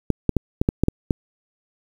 clicks, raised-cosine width 3 ms, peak -4 dBFS, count 8, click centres 0.103 / 0.293 / 0.367 / 0.615 / 0.689 / 0.836 / 0.884 / 1.108 s, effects 7-bit

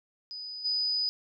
sine tone with level steps, 4978 Hz, D#8, in tune, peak -37 / -26 dBFS, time 0.31-1.09 s, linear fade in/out 0 ms, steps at 0.64 s, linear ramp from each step 20 ms, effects none

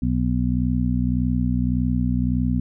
harmonic tone, 61.74 Hz, B1, in tune, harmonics 1 / 2 / 3 / 4, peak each -24 / -24 / -25 / -23 dBFS, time 0.02-2.6 s, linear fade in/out 5 ms, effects none

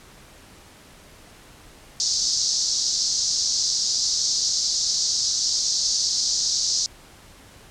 pink band-pass noise, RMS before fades -23 dBFS, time 2-6.86 s, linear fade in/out 0 ms, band 4500 to 6500 Hz, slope 48 dB/octave, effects pink hiss -48 dBFS RMS until 7.7 s + low-pass 11000 Hz 12 dB/octave

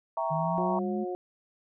sine chord, E diminished seventh, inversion none, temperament equal, 659.3 / 784 / 932.3 / 1108.7 Hz, E5 / G5 / Bb5 / Db6, 0 / 0 / 0 / 0 cents, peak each -31 / -36 / -31 / -36 dBFS, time 0.17-0.79 s, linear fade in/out 2 ms
sine linear sweep, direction up, 154.1 to 214.3 Hz, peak -30 dBFS, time 0.3-1.05 s, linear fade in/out 20 ms
harmonic tone, 180.7 Hz, F#3, 41 cents flat, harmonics 2 / 3 / 4, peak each -32 / -40 / -38 dBFS, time 0.58-1.15 s, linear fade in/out 0 ms
effects none

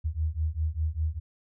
sine beating tone pair, 76.3 / 81.3 Hz, D#2 / E2, -33 / -23 cents, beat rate 5 Hz, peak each -29 dBFS, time 0.04-1.2 s, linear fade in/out 20 ms, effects none

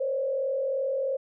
sine tone with frequency modulation, 538 Hz, C5, 48 cents sharp, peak -25 dBFS, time 0-1.17 s, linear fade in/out 10 ms, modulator 42.9 Hz, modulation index 0.73, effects none

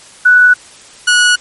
sine / sawtooth tone pair in turn, 1480 / 1463 Hz, F#6 / F#6, 0 / -20 cents, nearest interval unison, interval 20 cents, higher first, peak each -3 dBFS, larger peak neither, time 0.25-0.54 / 1.07-1.36 s, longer neither, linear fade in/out 10 ms, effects white hiss -38 dBFS RMS until 1.4 s + MP3 48 kbps

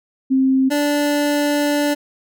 sine / 25% pulse tone pair in turn, 264.4 / 291.7 Hz, C4 / D4, +18 / -12 cents, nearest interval major second, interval 170 cents, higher second, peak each -12 dBFS, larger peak neither, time 0.3-0.7 / 0.7-1.95 s, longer second, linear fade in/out 20 ms, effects none

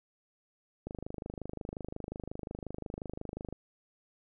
click train, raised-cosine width 2 ms, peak -25 dBFS, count 69, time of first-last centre 0.87-3.526 s, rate 25.6 Hz, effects none

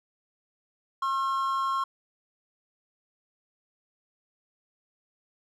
triangle tone pair together, 1076 / 1355.7 Hz, C6 / E6, +48 / +48 cents, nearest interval major third, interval 400 cents, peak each -24 / -31 dBFS, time 1.02-1.84 s, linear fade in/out 5 ms, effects none

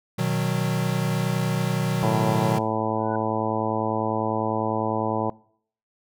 square chord, B major, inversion none, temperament equal, 123.47 / 155.56 / 185 Hz, B2 / D#3 / F#3, 0 / 0 / 0 cents, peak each -27 dBFS, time 0.18-2.59 s, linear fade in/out 10 ms
harmonic tone, 110 Hz, A2, in tune, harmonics 1 / 2 / 3 / 4 / 5 / 6 / 7 / 8 / 9, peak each -31 / -31 / -31 / -31 / -31 / -31 / -31 / -31 / -31 dBFS, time 2.03-5.3 s, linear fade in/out 0 ms
sine tone with exponential growth, 1480 Hz, F#6, in tune, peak -32 dBFS, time 2.95-3.16 s, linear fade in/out 5 ms, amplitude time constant 45 ms
effects noise-tail reverb RT60 0.6 s tail -23 dB re dry

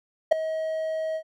triangle tone with ADSR envelope, 636 Hz, D#5, 38 cents sharp, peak -8 dBFS, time 0.31-1.23 s, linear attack 13 ms, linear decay 4 ms, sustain -16 dB, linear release 74 ms, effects none

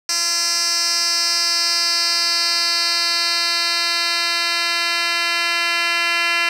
10% pulse tone with band-pass filter sweep, 341.3 Hz, F4, 40 cents flat, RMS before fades -19 dBFS, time 0.09-6.49 s, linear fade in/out 2 ms, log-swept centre 5900 to 3000 Hz, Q 3.2, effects none

